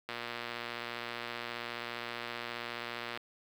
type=click train; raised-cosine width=0.3 ms; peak=-22 dBFS; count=368; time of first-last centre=0.09-3.174 s; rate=119 Hz; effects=high-pass 150 Hz 12 dB/octave + 8-bit

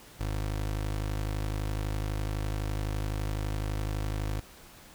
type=tone; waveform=25% pulse; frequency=51.91 Hz; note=G#1; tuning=in tune; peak=-26 dBFS; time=0.19-4.41 s; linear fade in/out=20 ms; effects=pink hiss -52 dBFS RMS until 4.94 s

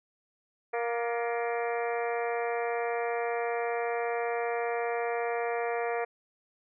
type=harmonic tone with a mistuned harmonic; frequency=234.8 Hz; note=A#3; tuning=13 cents sharp; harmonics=2 / 3 / 4 / 5 / 6 / 7 / 8 / 9 / 10; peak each=-31 / -33 / -41 / -42 / -43 / -44 / -42 / -45 / -43 dBFS; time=0.73-6.05 s; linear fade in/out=10 ms; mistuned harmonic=7; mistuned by=+61 cents; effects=none

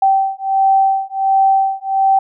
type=beating tone pair; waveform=sine; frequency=775 / 776.4 Hz; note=G5 / G5; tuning=-20 / -17 cents; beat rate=1.4 Hz; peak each=-14 dBFS; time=0.02-2.19 s; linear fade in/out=5 ms; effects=none

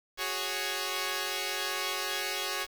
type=chord; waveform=5% pulse; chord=F# suspended second; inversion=none; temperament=equal; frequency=370 / 415.3 / 554.4 Hz; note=F#4 / G#4 / C#5; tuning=0 / 0 / 0 cents; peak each=-24 dBFS; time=0.17-2.67 s; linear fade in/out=50 ms; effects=8-bit

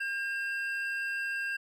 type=tone pair together; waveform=triangle; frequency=1606 / 2703 Hz; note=G6 / E7; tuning=+41 / +43 cents; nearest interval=major sixth; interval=902 cents; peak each=-30 / -37 dBFS; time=0-1.57 s; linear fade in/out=10 ms; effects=none

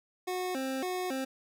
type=tone with vibrato; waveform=25% pulse; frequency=311.1 Hz; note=D#4; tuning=in tune; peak=-28 dBFS; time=0.27-1.25 s; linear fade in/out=10 ms; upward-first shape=square; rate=1.8 Hz; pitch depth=280 cents each way; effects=none

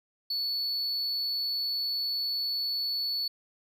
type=tone; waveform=triangle; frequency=4435 Hz; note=C#8; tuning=in tune; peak=-27 dBFS; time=0.3-3.28 s; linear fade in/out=5 ms; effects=none

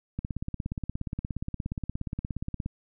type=click train; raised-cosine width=5 ms; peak=-19 dBFS; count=43; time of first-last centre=0.19-2.661 s; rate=17 Hz; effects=none

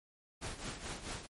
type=noise with tremolo; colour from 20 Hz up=pink; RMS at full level=-40 dBFS; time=0.41-1.27 s; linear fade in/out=20 ms; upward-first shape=triangle; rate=4.6 Hz; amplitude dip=75%; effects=MP3 48 kbps

